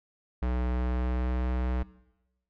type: tone with pitch glide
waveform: square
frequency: 61.74 to 62.53 Hz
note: B1 to B1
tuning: 0 to +22 cents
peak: -27 dBFS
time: 0.42-1.83 s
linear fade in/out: 5 ms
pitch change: +22 cents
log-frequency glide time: 0.66-1.58 s
effects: noise-tail reverb RT60 1.0 s tail -20 dB re dry + low-pass 2000 Hz 12 dB/octave